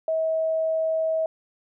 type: tone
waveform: sine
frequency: 642 Hz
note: E5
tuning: 46 cents flat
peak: -21 dBFS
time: 0.08-1.26 s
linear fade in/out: 2 ms
effects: none